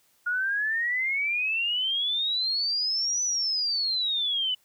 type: exponential two-way sweep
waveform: sine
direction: up then down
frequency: 1425 to 6020 to 2959 Hz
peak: -24 dBFS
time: 0.26-4.55 s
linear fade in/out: 10 ms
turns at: 3.23 s
effects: white hiss -65 dBFS RMS until 4.64 s